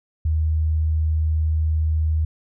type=tone; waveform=sine; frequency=78.5 Hz; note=D#2; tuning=16 cents sharp; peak=-17 dBFS; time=0.25-2.25 s; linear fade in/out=5 ms; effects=none